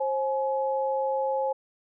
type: tone pair together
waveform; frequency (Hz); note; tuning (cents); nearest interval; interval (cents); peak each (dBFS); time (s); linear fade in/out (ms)
sine; 533 / 846.1; C5 / G#5; +32 / +32; minor sixth; 800; -26 / -28; 0-1.53; 10
effects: none